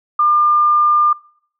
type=tone; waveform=sine; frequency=1200 Hz; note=D6; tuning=37 cents sharp; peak=-10 dBFS; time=0.19-1.13 s; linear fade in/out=5 ms; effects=noise-tail reverb RT60 0.6 s tail -24 dB re dry